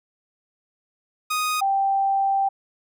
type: tone pair in turn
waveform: sawtooth / sine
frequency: 1244.5 / 784 Hz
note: D#6 / G5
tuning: 0 / 0 cents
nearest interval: minor sixth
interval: 800 cents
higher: first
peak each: -18 dBFS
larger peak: neither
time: 1.3-1.61 / 1.61-2.49 s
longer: second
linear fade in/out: 10 ms
effects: none